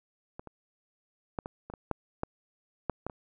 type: clicks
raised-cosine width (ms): 1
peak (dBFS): -26 / -30 / -18 / -23 / -28 / -26 / -15 / -16 / -14 / -19 / -28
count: 11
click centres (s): 0.395 / 0.473 / 1.388 / 1.459 / 1.7 / 1.738 / 1.913 / 2.234 / 2.897 / 3.066 / 3.098
effects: none